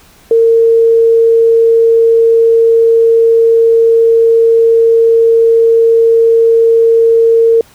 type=tone; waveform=sine; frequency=457.1 Hz; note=A#4; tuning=34 cents flat; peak=-4 dBFS; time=0.31-7.61 s; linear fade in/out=2 ms; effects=pink hiss -43 dBFS RMS until 7.74 s